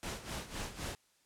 pink noise with tremolo, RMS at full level -39 dBFS, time 0.03-0.95 s, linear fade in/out 0 ms, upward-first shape sine, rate 3.9 Hz, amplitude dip 75%, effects white hiss -71 dBFS RMS until 1.25 s + low-pass 10000 Hz 12 dB/octave

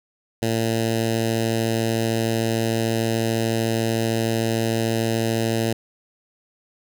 10% pulse tone with notch filter, 113.5 Hz, A#2, 46 cents flat, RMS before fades -22 dBFS, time 0.42-5.73 s, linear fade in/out 5 ms, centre 1200 Hz, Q 0.96, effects none

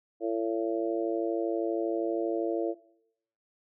harmonic tone, 112.6 Hz, A2, 40 cents sharp, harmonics 3 / 4 / 5 / 6, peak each -30 / -32 / -34 / -36 dBFS, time 0.2-2.75 s, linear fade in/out 50 ms, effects noise-tail reverb RT60 0.7 s tail -18 dB re dry

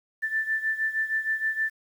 sine beating tone pair, 1765 / 1771.4 Hz, A6 / A6, +5 / +11 cents, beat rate 6.4 Hz, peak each -26 / -30 dBFS, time 0.22-1.7 s, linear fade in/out 20 ms, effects 9-bit

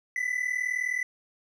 triangle tone pair together, 1975.5 / 2015 Hz, B6 / B6, 0 / +34 cents, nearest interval unison, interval 34 cents, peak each -28 dBFS, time 0.16-1.03 s, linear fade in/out 2 ms, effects resampled to 32000 Hz

